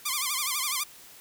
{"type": "tone with vibrato", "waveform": "5% pulse", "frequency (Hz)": 1112, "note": "C#6", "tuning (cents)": 5, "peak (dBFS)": -15, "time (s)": [0.05, 0.84], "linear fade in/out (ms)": 10, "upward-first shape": "sine", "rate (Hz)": 12, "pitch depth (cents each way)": 150, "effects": ["white hiss -50 dBFS RMS until 1.2 s"]}